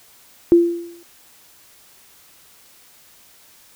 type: tone with exponential decay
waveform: sine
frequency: 342.5 Hz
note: F4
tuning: 34 cents flat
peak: -5 dBFS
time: 0.52-1.03 s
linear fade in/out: 0 ms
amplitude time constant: 110 ms
effects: white hiss -50 dBFS RMS until 3.75 s